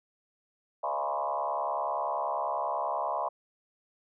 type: tone with frequency modulation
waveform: sine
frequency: 830.6 Hz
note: G#5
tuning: in tune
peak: -28 dBFS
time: 0.83-3.29 s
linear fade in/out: 10 ms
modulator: 70.2 Hz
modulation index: 3.7
effects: none